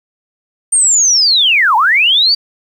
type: linear two-way sweep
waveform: sine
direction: down then up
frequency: 8870 to 825 to 4712 Hz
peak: -7 dBFS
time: 0.72-2.35 s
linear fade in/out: 10 ms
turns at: 1.76 s
effects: 7-bit